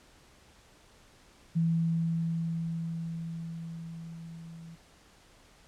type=tone with level ramp; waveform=sine; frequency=165.4 Hz; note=E3; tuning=6 cents sharp; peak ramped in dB=-23 to -44 dBFS; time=1.55-4.76 s; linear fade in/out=20 ms; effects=pink hiss -59 dBFS RMS until 5.67 s + low-pass 9000 Hz 12 dB/octave